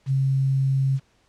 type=tone with quantisation; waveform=sine; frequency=134.8 Hz; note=C#3; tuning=48 cents flat; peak=-18 dBFS; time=0.06-1 s; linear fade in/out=50 ms; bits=8; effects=pink hiss -63 dBFS RMS until 1.28 s + low-pass 7000 Hz 12 dB/octave